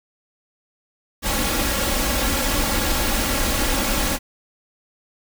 pink noise with comb filter, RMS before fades -21 dBFS, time 1.22-4.19 s, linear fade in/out 50 ms, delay 3.6 ms, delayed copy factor +0.65, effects none

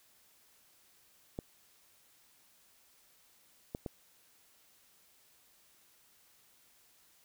clicks, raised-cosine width 2 ms, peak -24 dBFS, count 3, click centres 1.389 / 3.749 / 3.862 s, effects white hiss -66 dBFS RMS until 7.24 s

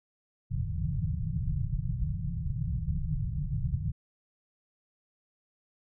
white low-pass noise, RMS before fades -31 dBFS, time 0.5-3.92 s, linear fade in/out 20 ms, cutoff 170 Hz, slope 96 dB/octave, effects none

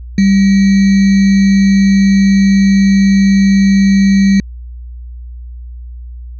sine tone with sample-and-hold, 196 Hz, G3, in tune, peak -5 dBFS, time 0.18-4.4 s, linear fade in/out 2 ms, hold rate 2100 Hz, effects added 60 Hz sine -25 dBFS peak until 6.39 s + resampled to 16000 Hz

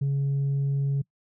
sine tone, 139.1 Hz, C#3, 6 cents sharp, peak -20 dBFS, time 0.01-1.02 s, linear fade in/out 10 ms, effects noise-tail reverb RT60 0.1 s tail -24 dB re dry + tanh soft clip ceiling -21 dBFS

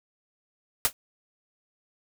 white noise with exponential decay, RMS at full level -18 dBFS, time 0.85-0.93 s, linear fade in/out 0 ms, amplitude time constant 16 ms, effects none

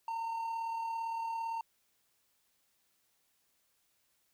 triangle tone with amplitude modulation, 912 Hz, A#5, 38 cents flat, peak -31 dBFS, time 0.08-1.61 s, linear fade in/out 2 ms, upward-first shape sine, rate 37.7 Hz, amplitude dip 35%, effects white hiss -75 dBFS RMS until 4.33 s

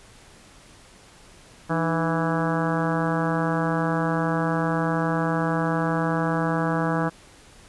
harmonic tone with a mistuned harmonic, 164.81 Hz, E3, in tune, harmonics 1 / 2 / 3 / 4 / 5 / 6 / 7 / 8 / 9 / 10, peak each -25 / -28 / -30 / -31 / -32 / -33 / -33 / -34 / -35 / -35 dBFS, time 1.69-7.1 s, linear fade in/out 20 ms, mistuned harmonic 2, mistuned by -94 cents, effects pink hiss -50 dBFS RMS until 7.68 s + resampled to 24000 Hz

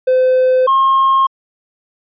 triangle tone pair in turn, 513 / 1073 Hz, C5 / C6, -34 / +43 cents, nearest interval octave + minor second, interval 1277 cents, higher second, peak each -6 dBFS, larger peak neither, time 0.07-0.67 / 0.67-1.27 s, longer neither, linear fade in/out 10 ms, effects tanh soft clip ceiling -3 dBFS + resampled to 11025 Hz

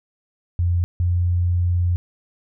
sine tone pair in turn, 87.31 / 88.12 Hz, F2 / F2, 0 / +16 cents, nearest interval unison, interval 16 cents, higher second, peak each -16 dBFS, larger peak neither, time 0.59-0.84 / 1-1.96 s, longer second, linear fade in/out 0 ms, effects none

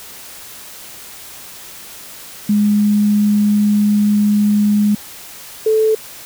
sine tone pair in turn, 207.7 / 437.3 Hz, G#3 / A4, 0 / -11 cents, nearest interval octave + minor second, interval 1289 cents, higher second, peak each -10 dBFS, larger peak neither, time 2.49-4.95 / 5.66-5.95 s, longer first, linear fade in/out 5 ms, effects white hiss -35 dBFS RMS until 6.25 s

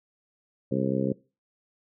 harmonic tone, 66.3 Hz, C2, 23 cents sharp, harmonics 2 / 3 / 4 / 5 / 6 / 7 / 8, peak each -31 / -29 / -30 / -34 / -33 / -34 / -33 dBFS, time 0.71-1.13 s, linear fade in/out 10 ms, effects noise-tail reverb RT60 0.3 s tail -21 dB re dry

